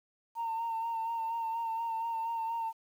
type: tone with vibrato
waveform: sine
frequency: 912 Hz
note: A#5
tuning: 38 cents flat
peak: -30 dBFS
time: 0.35-2.73 s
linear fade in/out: 50 ms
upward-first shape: sine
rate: 4.2 Hz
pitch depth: 30 cents each way
effects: tanh soft clip ceiling -29 dBFS + 10-bit